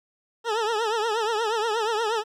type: tone with vibrato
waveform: 20% pulse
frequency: 442.9 Hz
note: A4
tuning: 11 cents sharp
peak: -18 dBFS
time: 0.44-2.24 s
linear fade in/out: 50 ms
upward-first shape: triangle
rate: 8.4 Hz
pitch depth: 130 cents each way
effects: low-pass 6000 Hz 12 dB/octave + 10-bit